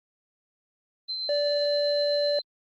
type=tone with tremolo; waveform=sine; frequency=4092 Hz; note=C8; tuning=39 cents flat; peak=-28 dBFS; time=1.08-2.42 s; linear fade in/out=20 ms; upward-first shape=sine; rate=7.8 Hz; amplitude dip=25%
type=tone; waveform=triangle; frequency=582 Hz; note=D5; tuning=16 cents flat; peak=-21 dBFS; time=1.29-2.39 s; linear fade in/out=2 ms
effects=Opus 24 kbps